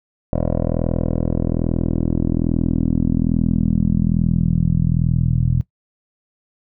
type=tone with low-pass filter sweep; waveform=10% pulse; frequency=41.2 Hz; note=E1; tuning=in tune; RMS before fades=-18 dBFS; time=0.33-5.61 s; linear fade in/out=0 ms; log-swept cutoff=580 to 130 Hz; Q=2.7; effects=noise-tail reverb RT60 0.1 s tail -18 dB re dry